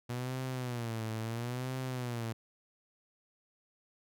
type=tone with vibrato; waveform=sawtooth; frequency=120 Hz; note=B2; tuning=49 cents flat; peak=-31 dBFS; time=0.09-2.33 s; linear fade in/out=10 ms; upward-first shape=sine; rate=0.74 Hz; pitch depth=140 cents each way; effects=none